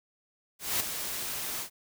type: noise with ADSR envelope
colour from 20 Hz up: white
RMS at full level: -27 dBFS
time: 0.59-1.7 s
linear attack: 210 ms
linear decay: 13 ms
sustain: -8 dB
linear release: 94 ms
effects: none